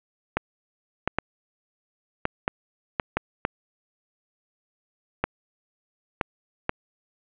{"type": "clicks", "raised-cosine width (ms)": 0.5, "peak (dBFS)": -7, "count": 11, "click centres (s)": [0.37, 1.076, 1.186, 2.254, 2.479, 2.998, 3.17, 3.451, 5.24, 6.212, 6.694], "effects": ["resampled to 8000 Hz", "8-bit"]}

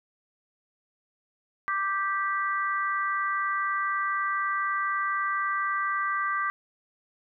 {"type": "harmonic tone", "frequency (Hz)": 392, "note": "G4", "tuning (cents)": 0, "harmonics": [3, 4, 5], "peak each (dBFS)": [-27, -31, -33], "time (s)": [1.68, 6.5], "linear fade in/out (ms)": 0, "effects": []}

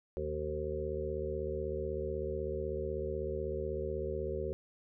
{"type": "harmonic tone with a mistuned harmonic", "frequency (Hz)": 76.1, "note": "D#2", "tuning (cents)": -38, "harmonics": [1, 2, 3, 5, 6, 7], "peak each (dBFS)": [-40, -46, -48, -38, -40, -41], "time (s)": [0.17, 4.53], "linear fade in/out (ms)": 0, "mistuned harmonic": 2, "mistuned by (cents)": 45, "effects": []}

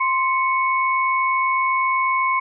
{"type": "tone pair together", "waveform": "sine", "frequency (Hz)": [1046.5, 2213], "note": ["C6", "C#7"], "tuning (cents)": [0, -3], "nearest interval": "octave + minor second", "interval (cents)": 1297, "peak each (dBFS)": [-18, -22], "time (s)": [0, 2.4], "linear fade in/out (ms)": 10, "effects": []}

